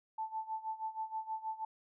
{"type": "tone with tremolo", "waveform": "sine", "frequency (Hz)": 880, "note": "A5", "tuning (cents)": 0, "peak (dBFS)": -34, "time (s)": [0.18, 1.65], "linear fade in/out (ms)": 5, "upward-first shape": "sine", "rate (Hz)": 6.3, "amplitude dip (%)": 85, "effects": []}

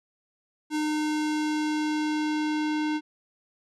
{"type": "tone with low-pass filter sweep", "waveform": "square", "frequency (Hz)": 304.8, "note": "D#4", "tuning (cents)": -36, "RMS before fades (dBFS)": -27, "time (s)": [0.7, 3.01], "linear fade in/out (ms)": 50, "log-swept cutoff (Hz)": [8800, 3900], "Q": 0.9, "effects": []}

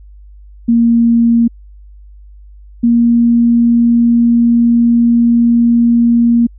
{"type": "tone pair in turn", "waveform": "sine", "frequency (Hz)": [233.1, 235.3], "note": ["A#3", "A#3"], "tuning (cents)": [0, 16], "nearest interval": "unison", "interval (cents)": 16, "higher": "second", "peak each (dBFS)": -6, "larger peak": "neither", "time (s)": [[0.68, 1.48], [2.83, 6.47]], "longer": "second", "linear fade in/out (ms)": 10, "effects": ["added 50 Hz sine -34 dBFS peak until 6.58 s"]}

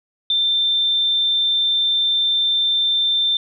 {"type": "tone", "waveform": "sine", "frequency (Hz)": 3570, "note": "A7", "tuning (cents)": 24, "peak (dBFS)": -15, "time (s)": [0.3, 3.37], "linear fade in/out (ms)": 2, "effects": []}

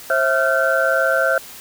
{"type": "tone cluster", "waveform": "sine", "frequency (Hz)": [534, 657, 1385, 1533], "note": ["C5", "E5", "F6", "G6"], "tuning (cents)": [35, -6, -15, -39], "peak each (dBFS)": -20, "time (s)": [0.1, 1.38], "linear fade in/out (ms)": 2, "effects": ["white hiss -38 dBFS RMS until 1.6 s"]}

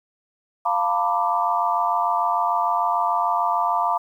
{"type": "chord", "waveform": "sine", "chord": "B half-diminished seventh", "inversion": "second", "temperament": "equal with one note detuned", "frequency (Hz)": [698.5, 901.1, 987.8, 1174.7], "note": ["F5", "A5", "B5", "D6"], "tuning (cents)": [0, 41, 0, 0], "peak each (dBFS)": -24, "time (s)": [0.65, 3.98], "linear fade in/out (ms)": 10, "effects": ["9-bit"]}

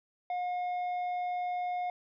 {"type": "tone with tanh clipping", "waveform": "sine", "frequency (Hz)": 718, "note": "F5", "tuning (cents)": 48, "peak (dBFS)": -32, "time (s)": [0.3, 1.9], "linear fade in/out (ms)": 2, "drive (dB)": 6, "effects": []}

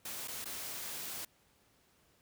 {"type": "noise with dropouts", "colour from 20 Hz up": "white", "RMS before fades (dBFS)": -42, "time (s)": [0.05, 1.25], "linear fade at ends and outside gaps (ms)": 5, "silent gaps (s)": [[0.276, 0.281], [0.445, 0.455]], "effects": ["pink hiss -69 dBFS RMS until 2.21 s", "high-pass 60 Hz 12 dB/octave"]}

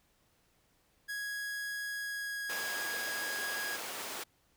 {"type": "tone with pitch glide", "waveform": "45% pulse", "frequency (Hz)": [1661.2, 1648.8], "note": ["G#6", "G#6"], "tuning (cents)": [0, -13], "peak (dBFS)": -36, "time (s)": [1.08, 3.77], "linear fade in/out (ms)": 20, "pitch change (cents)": -13, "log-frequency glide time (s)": [1.88, 2.78]}
{"type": "high-pass noise", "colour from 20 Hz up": "pink", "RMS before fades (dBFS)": -41, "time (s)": [2.49, 4.24], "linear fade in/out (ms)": 10, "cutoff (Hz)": 460, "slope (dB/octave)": 12}
{"effects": ["pink hiss -71 dBFS RMS until 4.56 s"]}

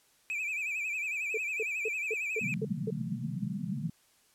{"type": "tone with vibrato", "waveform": "triangle", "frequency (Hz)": 2451, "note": "D#7", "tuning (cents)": -27, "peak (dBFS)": -30, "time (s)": [0.3, 2.54], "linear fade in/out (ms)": 0, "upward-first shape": "sine", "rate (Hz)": 11, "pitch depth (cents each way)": 100}
{"type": "tone bursts", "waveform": "sine", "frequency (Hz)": 440, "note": "A4", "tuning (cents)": 0, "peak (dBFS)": -30, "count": 7, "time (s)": [1.34, 2.905], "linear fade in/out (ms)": 5, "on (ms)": 35, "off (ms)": 220}
{"type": "band-pass noise", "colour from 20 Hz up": "white", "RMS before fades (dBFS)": -35, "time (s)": [2.41, 3.9], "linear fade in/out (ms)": 5, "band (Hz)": [120, 230], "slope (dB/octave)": 96}
{"effects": ["white hiss -66 dBFS RMS until 4.34 s", "low-pass 12000 Hz 12 dB/octave"]}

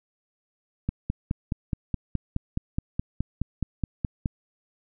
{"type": "click train", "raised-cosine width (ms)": 5, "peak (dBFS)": -13, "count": 17, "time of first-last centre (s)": [0.89, 4.258], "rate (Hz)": 4.75, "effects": []}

